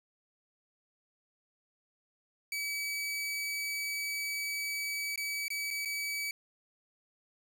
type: tone with dropouts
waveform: sawtooth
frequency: 2286 Hz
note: D7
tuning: 47 cents flat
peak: -30 dBFS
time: 2.52-6.31 s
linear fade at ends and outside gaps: 2 ms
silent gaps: 5.159-5.176 / 5.482-5.503 / 5.705-5.709 / 5.85-5.856 s
effects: none